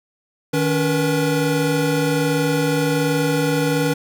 square tone cluster, 154.5 / 282.3 / 484.8 Hz, D#3 / C#4 / B4, -12 / +32 / -32 cents, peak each -22 dBFS, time 0.53-3.94 s, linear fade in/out 10 ms, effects none

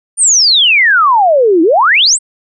sine exponential two-way sweep, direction down then up, 9397 to 311.1 to 8990 Hz, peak -5 dBFS, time 0.17-2.19 s, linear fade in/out 50 ms, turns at 1.62 s, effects none

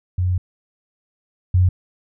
sine tone pair in turn, 90.7 / 91.06 Hz, F#2 / F#2, -34 / -27 cents, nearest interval unison, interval 7 cents, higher second, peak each -16 / -11 dBFS, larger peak second, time 0.18-0.38 / 1.54-1.69 s, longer first, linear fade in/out 5 ms, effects none

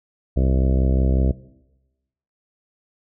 harmonic tone, 65.41 Hz, C2, in tune, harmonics 1 / 2 / 3 / 4 / 5 / 6 / 7 / 8 / 9 / 10, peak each -17 / -23 / -27 / -29 / -31 / -33 / -34 / -35 / -36 / -37 dBFS, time 0.36-1.32 s, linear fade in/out 10 ms, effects noise-tail reverb RT60 1.0 s tail -19 dB re dry

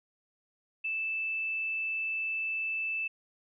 sine tone, 2637 Hz, E7, in tune, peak -30 dBFS, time 0.84-3.08 s, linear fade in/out 10 ms, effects none

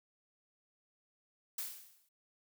blue noise with exponential decay, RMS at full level -37 dBFS, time 1.58-2.09 s, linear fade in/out 5 ms, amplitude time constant 110 ms, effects none

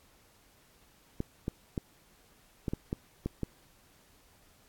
clicks, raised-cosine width 3 ms, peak -19 dBFS, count 8, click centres 1.204 / 1.481 / 1.778 / 2.682 / 2.735 / 2.929 / 3.26 / 3.433 s, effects pink hiss -63 dBFS RMS until 4.68 s + AAC 64 kbps

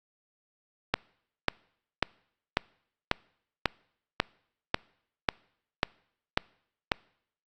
click train, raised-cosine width 0.3 ms, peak -6 dBFS, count 12, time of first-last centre 0.94-6.918 s, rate 1.84 Hz, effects noise-tail reverb RT60 0.7 s tail -26 dB re dry + Opus 48 kbps

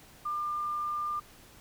sine tone, 1198 Hz, D6, 34 cents sharp, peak -30 dBFS, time 0.25-1.2 s, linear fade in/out 10 ms, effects pink hiss -55 dBFS RMS until 1.6 s

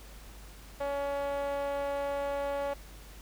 5% pulse tone with band-pass filter, 281.6 Hz, C#4, 27 cents sharp, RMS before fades -33 dBFS, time 0.8-2.74 s, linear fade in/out 10 ms, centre 630 Hz, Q 5.7, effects added 50 Hz sine -48 dBFS peak until 3.21 s + pink hiss -53 dBFS RMS until 3.21 s

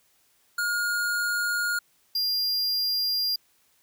square tone pair in turn, 1427 / 4800 Hz, F6 / D8, +37 / +37 cents, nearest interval octave + major sixth, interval 2100 cents, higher second, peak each -25 / -24 dBFS, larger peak second, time 0.58-1.79 / 2.15-3.36 s, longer neither, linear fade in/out 5 ms, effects white hiss -65 dBFS RMS until 3.82 s

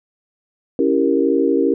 sine chord, C# diminished seventh, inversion none, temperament equal, 277.2 / 329.6 / 392 / 466.2 Hz, C#4 / E4 / G4 / Bb4, 0 / 0 / 0 / 0 cents, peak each -18 / -19 / -19 / -19 dBFS, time 0.79-1.74 s, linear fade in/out 2 ms, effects none

